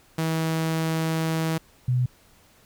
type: tone pair in turn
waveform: sawtooth / sine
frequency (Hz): 161.3 / 125.27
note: E3 / B2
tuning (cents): -37 / +25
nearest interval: major third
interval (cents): 438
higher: first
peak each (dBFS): -19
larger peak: neither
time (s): 0.18-1.58 / 1.88-2.06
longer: first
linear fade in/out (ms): 5
effects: pink hiss -57 dBFS RMS until 2.65 s